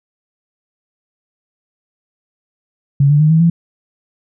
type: tone with pitch steps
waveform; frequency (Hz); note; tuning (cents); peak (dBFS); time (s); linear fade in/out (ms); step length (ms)
sine; 140.3 / 146.85 / 153.71 / 160.88 / 168.39; C#3 / D3 / D#3 / E3 / E3; +21 / 0 / -21 / -42 / +37; -7; 3-3.5; 5; 100
effects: none